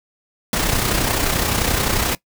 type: noise with amplitude modulation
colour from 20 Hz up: pink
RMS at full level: -17 dBFS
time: 0.53-2.15 s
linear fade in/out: 2 ms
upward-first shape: sine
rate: 31.5 Hz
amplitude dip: 50%
effects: noise-tail reverb RT60 0.1 s tail -20 dB re dry